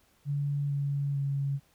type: tone with pitch steps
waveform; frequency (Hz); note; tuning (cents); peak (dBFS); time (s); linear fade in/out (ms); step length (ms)
sine; 143 / 141.4 / 139.4; D3 / C#3 / C#3; -46 / +35 / +10; -27; 0.25-1.6; 50; 450
effects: pink hiss -66 dBFS RMS until 1.74 s